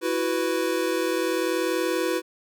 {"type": "chord", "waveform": "square", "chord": "E suspended second", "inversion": "none", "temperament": "equal", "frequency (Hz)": [329.6, 370, 493.9], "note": ["E4", "F#4", "B4"], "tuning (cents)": [0, 0, 0], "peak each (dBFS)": -28, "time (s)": [0.01, 2.22], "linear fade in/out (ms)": 50, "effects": []}